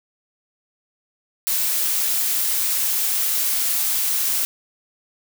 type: noise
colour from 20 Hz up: blue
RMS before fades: -21 dBFS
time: 1.47-4.45 s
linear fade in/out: 0 ms
effects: none